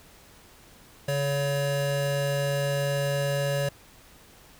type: tone pair together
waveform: square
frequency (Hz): 141.8 / 563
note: C#3 / C#5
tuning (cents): +40 / +27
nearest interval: 2 octaves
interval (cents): 2387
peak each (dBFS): -28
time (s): 1.08-3.69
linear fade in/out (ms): 5
effects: pink hiss -53 dBFS RMS until 4.59 s